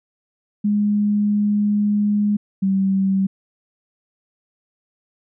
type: tone pair in turn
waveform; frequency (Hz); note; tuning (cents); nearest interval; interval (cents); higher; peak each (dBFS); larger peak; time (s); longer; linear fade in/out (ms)
sine; 207.1 / 192.9; G#3 / G3; -5 / -28; minor second; 123; first; -15; neither; 0.64-2.37 / 2.62-3.27; first; 10
effects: none